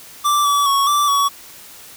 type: tone with pitch steps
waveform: square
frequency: 1172 / 1147 / 1110 / 1167 / 1126 Hz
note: D6 / D6 / C#6 / D6 / C#6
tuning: -4 / -41 / +2 / -11 / +27 cents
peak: -14 dBFS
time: 0.24-1.29 s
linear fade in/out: 20 ms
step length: 210 ms
effects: white hiss -40 dBFS RMS until 1.96 s